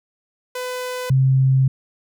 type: tone pair in turn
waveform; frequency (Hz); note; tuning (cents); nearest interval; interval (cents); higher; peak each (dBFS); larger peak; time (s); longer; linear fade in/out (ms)
sawtooth / sine; 502 / 132.62; B4 / C3; +28 / +24; octave + major seventh; 2304; first; -21 / -12; second; 0.55-1.1 / 1.1-1.68; second; 5
effects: none